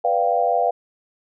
sine chord, G dominant seventh, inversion first, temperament equal, 493.9 / 587.3 / 698.5 / 784 Hz, B4 / D5 / F5 / G5, 0 / 0 / 0 / 0 cents, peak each -23 / -25 / -19 / -23 dBFS, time 0.04-0.71 s, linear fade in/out 10 ms, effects none

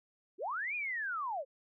sine linear two-way sweep, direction up then down, 302.3 to 2487 to 498.6 Hz, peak -34 dBFS, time 0.38-1.45 s, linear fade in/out 50 ms, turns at 0.75 s, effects none

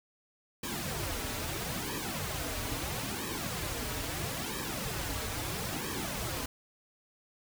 pink noise with flanger, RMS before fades -36 dBFS, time 0.63-6.46 s, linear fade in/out 5 ms, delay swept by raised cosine 1.4 to 5.8 ms, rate 0.76 Hz, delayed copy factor -0.8, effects none

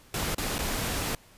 pink noise with dropouts, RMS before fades -30 dBFS, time 0.14-1.15 s, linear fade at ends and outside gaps 2 ms, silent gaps 0.347-0.381 / 0.583-0.589 s, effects pink hiss -56 dBFS RMS until 1.37 s + resampled to 32000 Hz

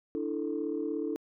sine chord, D suspended second, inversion none, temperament just, 293.7 / 330.4 / 440.5 Hz, D4 / E4 / A4, 0 / +4 / +2 cents, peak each -34 dBFS, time 0.15-1.16 s, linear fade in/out 0 ms, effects tanh soft clip ceiling -22 dBFS

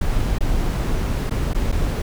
brown noise with dropouts, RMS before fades -20 dBFS, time 0.01-2.02 s, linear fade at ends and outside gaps 5 ms, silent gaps 0.385-0.406 / 1.297-1.308 / 1.535-1.546 / 1.718-1.723 s, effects none

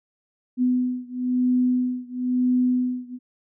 sine beating tone pair, 250.1 / 251.1 Hz, B3 / B3, +22 / +29 cents, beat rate 1 Hz, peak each -22 / -23 dBFS, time 0.57-3.19 s, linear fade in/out 50 ms, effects none

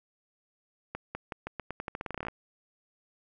accelerating click train, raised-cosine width 0.5 ms, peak -20 dBFS, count 19, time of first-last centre 0.95-2.284 s, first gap 200 ms, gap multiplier 0.86, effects none

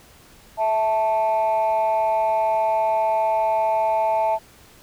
sine tone pair together, 655 / 880 Hz, E5 / A5, -11 / 0 cents, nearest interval perfect fourth, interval 511 cents, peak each -19 / -18 dBFS, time 0.57-4.39 s, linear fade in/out 50 ms, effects tanh soft clip ceiling -14 dBFS + pink hiss -50 dBFS RMS until 4.82 s

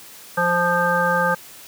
harmonic tone, 174.61 Hz, F3, in tune, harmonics 1 / 3 / 5 / 7 / 9, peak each -26 / -22 / -23 / -23 / -21 dBFS, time 0.37-1.35 s, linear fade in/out 10 ms, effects white hiss -42 dBFS RMS until 1.67 s + high-pass 80 Hz 12 dB/octave

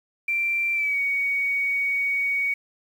sine tone with pitch glide, 2355 to 2242 Hz, D7 to C#7, +4 to +19 cents, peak -21 dBFS, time 0.28-2.54 s, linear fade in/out 5 ms, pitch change -85 cents, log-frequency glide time 0.74-0.98 s, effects 8-bit

